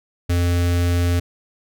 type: tone with notch filter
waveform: square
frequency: 87.31 Hz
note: F2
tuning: in tune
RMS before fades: -18 dBFS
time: 0.29-1.2 s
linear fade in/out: 10 ms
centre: 930 Hz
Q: 1.8
effects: none